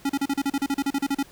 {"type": "tone bursts", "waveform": "square", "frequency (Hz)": 278.1, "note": "C#4", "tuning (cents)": 6, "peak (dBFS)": -22, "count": 15, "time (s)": [0.05, 1.229], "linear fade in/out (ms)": 5, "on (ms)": 45, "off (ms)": 36, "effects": ["pink hiss -51 dBFS RMS until 1.31 s"]}